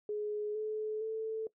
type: tone with pitch steps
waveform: sine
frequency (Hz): 420 / 430.6 / 441.4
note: G#4 / A4 / A4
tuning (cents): +19 / -37 / +5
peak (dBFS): -33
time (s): 0.09-1.47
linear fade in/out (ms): 2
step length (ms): 460
effects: noise-tail reverb RT60 0.1 s tail -19 dB re dry